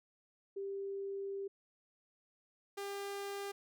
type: tone pair in turn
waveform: sine / sawtooth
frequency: 394.2 / 399.7 Hz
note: G4 / G4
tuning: +10 / +34 cents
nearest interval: unison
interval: 24 cents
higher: second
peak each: -38 / -36 dBFS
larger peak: second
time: 0.56-1.48 / 2.77-3.52 s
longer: first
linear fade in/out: 10 ms
effects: none